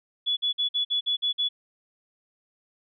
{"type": "tone bursts", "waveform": "sine", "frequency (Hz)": 3414, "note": "G#7", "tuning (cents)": 47, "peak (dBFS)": -22, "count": 8, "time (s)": [0.26, 1.49], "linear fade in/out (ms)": 20, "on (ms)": 110, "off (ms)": 50, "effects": []}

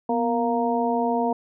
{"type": "harmonic tone with a mistuned harmonic", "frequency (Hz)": 233.1, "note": "A#3", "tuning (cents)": 0, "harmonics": [1, 2, 3, 4], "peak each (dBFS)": [-25, -26, -25, -27], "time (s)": [0.09, 1.33], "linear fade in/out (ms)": 5, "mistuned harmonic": 1, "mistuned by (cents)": 78, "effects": []}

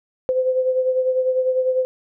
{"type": "beating tone pair", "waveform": "sine", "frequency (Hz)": [513, 523], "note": ["C5", "C5"], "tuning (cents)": [-34, -1], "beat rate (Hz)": 10, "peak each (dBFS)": [-17, -25], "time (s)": [0.29, 1.85], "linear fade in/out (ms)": 0, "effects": []}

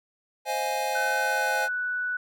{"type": "chord", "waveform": "square", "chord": "F minor seventh", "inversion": "second", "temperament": "equal", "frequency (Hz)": [523.3, 622.3, 698.5, 830.6], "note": ["C5", "Eb5", "F5", "Ab5"], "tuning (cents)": [0, 0, 0, 0], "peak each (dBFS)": [-33, -35, -35, -29], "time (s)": [0.45, 1.69], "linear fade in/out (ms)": 50}
{"type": "tone with pitch glide", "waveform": "sine", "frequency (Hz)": [1517, 1481.5], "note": ["F#6", "F#6"], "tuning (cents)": [43, 2], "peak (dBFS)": -26, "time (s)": [0.95, 2.17], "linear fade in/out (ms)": 5, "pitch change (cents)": -41, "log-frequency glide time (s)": [1.19, 1.72]}
{"effects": []}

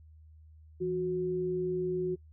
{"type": "tone pair together", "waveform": "sine", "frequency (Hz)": [165.7, 365.8], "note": ["E3", "F#4"], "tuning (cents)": [9, -20], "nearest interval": "octave + major second", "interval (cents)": 1371, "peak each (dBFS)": [-37, -29], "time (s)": [0.8, 2.16], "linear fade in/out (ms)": 20, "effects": ["noise-tail reverb RT60 0.1 s tail -23 dB re dry", "added 78 Hz sine -52 dBFS peak until 2.32 s"]}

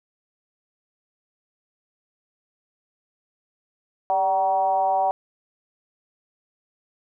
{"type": "tone with frequency modulation", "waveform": "sine", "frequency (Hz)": 764, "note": "G5", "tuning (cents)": -45, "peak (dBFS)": -18, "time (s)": [4.1, 5.11], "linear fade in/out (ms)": 0, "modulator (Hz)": 182, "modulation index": 0.82, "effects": []}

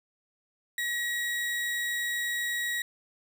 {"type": "tone", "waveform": "35% pulse", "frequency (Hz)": 1908, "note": "A#6", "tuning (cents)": 40, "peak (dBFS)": -27, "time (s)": [0.78, 2.82], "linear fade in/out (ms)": 2, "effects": []}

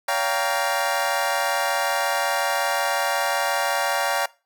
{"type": "chord", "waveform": "25% pulse", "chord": "G half-diminished seventh", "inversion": "second", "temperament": "equal with one note detuned", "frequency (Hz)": [566.7, 698.5, 784, 932.3], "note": ["Db5", "F5", "G5", "Bb5"], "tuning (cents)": [38, 0, 0, 0], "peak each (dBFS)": -23, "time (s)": [0.08, 4.26], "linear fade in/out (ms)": 5, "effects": ["noise-tail reverb RT60 0.3 s tail -21 dB re dry"]}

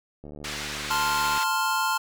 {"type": "click train", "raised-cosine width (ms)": 2, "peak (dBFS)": -28, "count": 85, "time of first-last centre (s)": [0.24, 1.377], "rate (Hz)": 73.9}
{"type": "band-pass noise", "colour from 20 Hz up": "pink", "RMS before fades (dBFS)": -34, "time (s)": [0.44, 1.44], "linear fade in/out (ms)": 5, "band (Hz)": [1400, 6000], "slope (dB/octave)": 12}
{"type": "chord", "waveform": "square", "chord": "F major", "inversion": "first", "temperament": "equal", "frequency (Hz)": [880, 1046.5, 1396.9], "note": ["A5", "C6", "F6"], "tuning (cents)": [0, 0, 0], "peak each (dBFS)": -28, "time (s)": [0.9, 1.98], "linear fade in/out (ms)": 10}
{"effects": []}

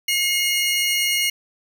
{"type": "tone pair together", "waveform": "sawtooth", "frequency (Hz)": [2151, 2871], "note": ["C7", "F7"], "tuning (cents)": [47, 47], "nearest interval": "perfect fourth", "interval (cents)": 500, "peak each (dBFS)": -18, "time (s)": [0.08, 1.3], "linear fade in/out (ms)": 5, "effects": []}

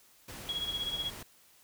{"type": "noise", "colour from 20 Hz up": "pink", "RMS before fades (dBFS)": -45, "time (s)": [0.28, 1.23], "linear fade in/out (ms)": 5}
{"type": "tone with tremolo", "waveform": "sine", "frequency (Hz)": 3322, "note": "G#7", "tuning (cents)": 0, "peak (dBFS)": -30, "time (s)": [0.49, 1.1], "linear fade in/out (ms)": 0, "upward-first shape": "sine", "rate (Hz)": 16, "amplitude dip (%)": 65}
{"effects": ["white hiss -62 dBFS RMS until 1.63 s"]}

